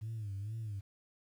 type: tone with vibrato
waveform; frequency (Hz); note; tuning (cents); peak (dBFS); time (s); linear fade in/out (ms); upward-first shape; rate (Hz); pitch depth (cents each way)
sine; 105.3; G#2; +24; -36; 0.01-0.81; 20; sine; 2.2; 130
effects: tanh soft clip ceiling -35 dBFS + 11-bit